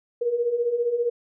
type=beating tone pair; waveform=sine; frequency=464.2 / 479.2 Hz; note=A#4 / A#4; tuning=-7 / +48 cents; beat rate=15 Hz; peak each=-28 / -22 dBFS; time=0.21-1.1 s; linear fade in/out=10 ms; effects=none